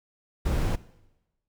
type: noise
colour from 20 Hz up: brown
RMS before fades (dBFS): -25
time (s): 0.45-0.76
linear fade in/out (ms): 10
effects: noise-tail reverb RT60 1.0 s tail -19 dB re dry